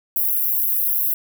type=high-pass noise; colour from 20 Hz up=pink; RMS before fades=-20 dBFS; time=0.16-1.14 s; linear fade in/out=2 ms; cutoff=12000 Hz; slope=48 dB/octave; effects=none